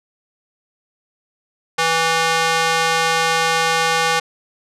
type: tone with high-pass filter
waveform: square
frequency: 164 Hz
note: E3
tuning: 9 cents flat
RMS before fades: -17 dBFS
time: 1.78-4.2 s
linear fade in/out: 10 ms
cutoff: 860 Hz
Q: 0.82
effects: low-pass 8000 Hz 12 dB/octave